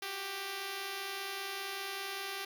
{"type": "tone pair together", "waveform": "5% pulse", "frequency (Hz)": [368.1, 393.2], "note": ["F#4", "G4"], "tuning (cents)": [-9, 5], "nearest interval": "minor second", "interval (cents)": 114, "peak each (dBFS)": [-36, -27], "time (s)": [0.02, 2.45], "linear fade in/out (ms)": 5, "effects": []}